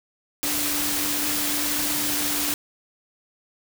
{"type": "tone in noise", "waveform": "sine", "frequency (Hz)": 293.7, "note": "D4", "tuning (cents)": 0, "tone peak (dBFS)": -32, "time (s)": [0.43, 2.54], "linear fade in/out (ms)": 0, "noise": "white", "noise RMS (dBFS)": -25, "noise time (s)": [0.43, 2.54], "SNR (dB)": -10, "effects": []}